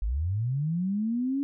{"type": "linear sweep", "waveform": "sine", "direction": "up", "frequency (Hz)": [46.26, 284], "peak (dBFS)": -25, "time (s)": [0.02, 1.43], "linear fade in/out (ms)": 0, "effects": []}